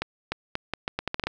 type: accelerating click train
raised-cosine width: 0.3 ms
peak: -11 dBFS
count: 11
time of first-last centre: 0.02-1.27 s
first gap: 300 ms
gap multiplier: 0.78
effects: none